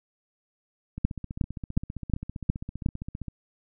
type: two click trains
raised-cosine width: 5 ms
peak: -9 / -22 dBFS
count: 6 / 36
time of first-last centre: 1.05-2.862 / 0.98-3.283 s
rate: 2.76 / 15.2 Hz
effects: none